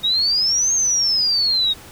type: exponential two-way sweep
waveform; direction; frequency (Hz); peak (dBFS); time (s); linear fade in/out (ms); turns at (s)
sine; up then down; 3729 to 6500 to 3729; -15; 0.03-1.74; 20; 0.73
effects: pink hiss -41 dBFS RMS until 1.91 s